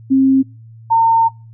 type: tone pair in turn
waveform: sine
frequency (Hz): 266.8 / 910.2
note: C4 / A#5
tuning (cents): +34 / -42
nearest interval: octave + major sixth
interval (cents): 2124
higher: second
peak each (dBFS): -8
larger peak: neither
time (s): 0.1-0.43 / 0.9-1.29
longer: second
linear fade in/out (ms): 20
effects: noise-tail reverb RT60 0.3 s tail -24 dB re dry + added 113 Hz sine -36 dBFS peak until 1.53 s